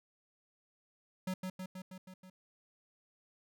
square tone with echo, 185.9 Hz, F#3, 8 cents sharp, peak -35 dBFS, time 1.27-1.34 s, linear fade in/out 5 ms, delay 160 ms, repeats 6, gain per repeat -3 dB, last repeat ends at 2.3 s, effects none

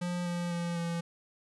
square tone with pitch steps, 176.5 / 174.17 / 171.87 / 169.6 Hz, F3 / F3 / F3 / E3, +19 / -4 / -27 / +50 cents, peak -32 dBFS, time 0.01-1.01 s, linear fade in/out 10 ms, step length 250 ms, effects resampled to 24000 Hz + 12-bit

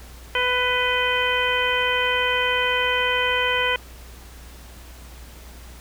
harmonic tone with a mistuned harmonic, 497.5 Hz, B4, 13 cents sharp, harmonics 1 / 2 / 3 / 4 / 5 / 6, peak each -26 / -26 / -26 / -26 / -26 / -26 dBFS, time 0.35-3.76 s, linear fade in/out 2 ms, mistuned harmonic 6, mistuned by +56 cents, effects added 60 Hz sine -41 dBFS peak until 5.8 s + pink hiss -46 dBFS RMS until 5.8 s

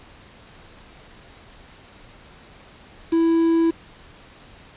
triangle tone with quantisation, 330.2 Hz, E4, 3 cents sharp, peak -13 dBFS, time 3.12-3.71 s, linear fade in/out 10 ms, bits 6, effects pink hiss -47 dBFS RMS until 4.76 s + resampled to 8000 Hz

